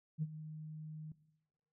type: tone with ADSR envelope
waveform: sine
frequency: 155.1 Hz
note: D#3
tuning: 5 cents flat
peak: -31 dBFS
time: 0.18-1.12 s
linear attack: 43 ms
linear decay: 38 ms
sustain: -13 dB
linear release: 3 ms
effects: noise-tail reverb RT60 0.9 s tail -18 dB re dry + tanh soft clip ceiling -27 dBFS